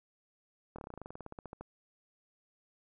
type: slowing click train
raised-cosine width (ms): 1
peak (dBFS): -30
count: 19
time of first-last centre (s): 0.76-1.61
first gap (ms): 25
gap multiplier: 1.07
effects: none